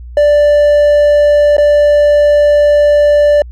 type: tone with dropouts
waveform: triangle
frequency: 587.3 Hz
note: D5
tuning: in tune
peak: -3 dBFS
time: 0.17-3.42 s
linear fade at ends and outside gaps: 2 ms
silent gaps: 1.568-1.581 s
effects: added 60 Hz sine -26 dBFS peak until 3.51 s